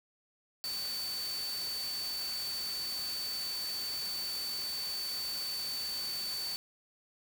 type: tone in noise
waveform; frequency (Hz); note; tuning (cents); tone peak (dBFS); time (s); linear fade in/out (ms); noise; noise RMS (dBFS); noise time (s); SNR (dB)
sine; 4525; C#8; +35; -35; 0.64-6.56; 0; white; -43; 0.64-6.56; +5
effects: none